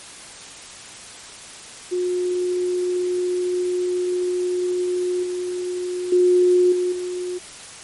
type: tone with level steps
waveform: sine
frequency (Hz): 360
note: F#4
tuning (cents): -47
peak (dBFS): -19 / -23 / -12 / -18 / -24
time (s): 1.91-7.39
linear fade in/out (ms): 20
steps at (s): 5.23 / 6.12 / 6.72 / 6.92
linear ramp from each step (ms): 5
effects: white hiss -39 dBFS RMS until 7.83 s + MP3 48 kbps